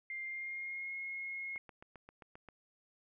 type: tone with pitch glide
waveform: sine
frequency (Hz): 2100 to 2159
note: C7 to C#7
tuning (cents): +6 to -46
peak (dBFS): -39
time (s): 0.1-1.58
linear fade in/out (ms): 2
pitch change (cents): +48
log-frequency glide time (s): 0.2-0.94
type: click train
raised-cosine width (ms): 0.5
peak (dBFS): -37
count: 8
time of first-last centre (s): 1.56-2.487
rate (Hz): 7.55
effects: none